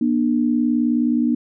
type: tone pair together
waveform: sine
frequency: 240.5 / 299.9 Hz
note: B3 / D4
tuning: -46 / +36 cents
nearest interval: major third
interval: 382 cents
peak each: -17 / -20 dBFS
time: 0.01-1.35 s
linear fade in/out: 5 ms
effects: none